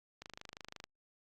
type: click train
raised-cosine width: 0.2 ms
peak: -29 dBFS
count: 17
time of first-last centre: 0.22-0.84 s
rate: 25.8 Hz
effects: Opus 48 kbps